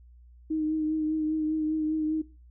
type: tone with vibrato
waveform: sine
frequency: 311.1 Hz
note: D#4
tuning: in tune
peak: -25 dBFS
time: 0.5-2.22 s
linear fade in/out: 10 ms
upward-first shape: triangle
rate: 5 Hz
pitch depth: 31 cents each way
effects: noise-tail reverb RT60 0.3 s tail -18 dB re dry + added 60 Hz sine -50 dBFS peak until 2.5 s